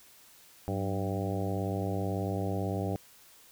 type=harmonic tone with a mistuned harmonic; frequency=98.1 Hz; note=G2; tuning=2 cents sharp; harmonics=1 / 2 / 3 / 4 / 5 / 6 / 7 / 8; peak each=-33 / -36 / -38 / -39 / -40 / -41 / -41 / -42 dBFS; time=0.68-2.96 s; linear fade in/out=0 ms; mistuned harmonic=2; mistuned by=-85 cents; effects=white hiss -57 dBFS RMS until 3.51 s